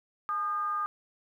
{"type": "tone with frequency modulation", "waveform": "sine", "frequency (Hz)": 1221, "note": "D#6", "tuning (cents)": -33, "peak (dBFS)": -28, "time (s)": [0.29, 0.86], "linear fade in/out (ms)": 0, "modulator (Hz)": 371, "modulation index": 0.33, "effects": ["11-bit"]}